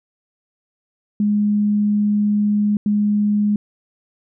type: tone bursts at uneven times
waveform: sine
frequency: 207.7 Hz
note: G#3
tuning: in tune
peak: -14 dBFS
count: 2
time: 1.2-2.77 / 2.86-3.56 s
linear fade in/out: 2 ms
effects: none